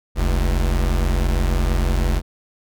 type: tone pair together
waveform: square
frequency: 44.34 / 70.5 Hz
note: F1 / C#2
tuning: +27 / +30 cents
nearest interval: minor sixth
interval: 803 cents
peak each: -18 / -23 dBFS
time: 0.15-2.22 s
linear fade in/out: 50 ms
effects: none